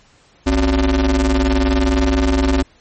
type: ring-modulated tone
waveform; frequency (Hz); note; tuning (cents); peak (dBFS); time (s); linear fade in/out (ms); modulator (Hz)
35% pulse; 104.2; G#2; +6; -8; 0.46-2.63; 10; 166
effects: pink hiss -52 dBFS RMS until 2.8 s + MP3 32 kbps